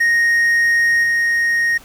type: tone with level steps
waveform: triangle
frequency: 1864.7 Hz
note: A#6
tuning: in tune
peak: -10 / -12 dBFS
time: 0-1.78 s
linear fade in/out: 10 ms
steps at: 1.03 s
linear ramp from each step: 10 ms
effects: pink hiss -44 dBFS RMS until 1.84 s